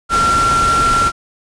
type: tone in noise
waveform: sine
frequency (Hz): 1366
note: F6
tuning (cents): -39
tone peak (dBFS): -11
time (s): 0.09-1.12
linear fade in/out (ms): 50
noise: pink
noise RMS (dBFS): -20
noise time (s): 0.09-1.12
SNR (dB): +6
effects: resampled to 22050 Hz